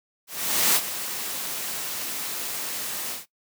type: noise with ADSR envelope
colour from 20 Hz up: white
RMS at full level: -19 dBFS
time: 0.27-3.26 s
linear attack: 480 ms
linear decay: 55 ms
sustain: -12 dB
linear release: 150 ms
effects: noise-tail reverb RT60 0.1 s tail -18 dB re dry + high-pass 150 Hz 12 dB/octave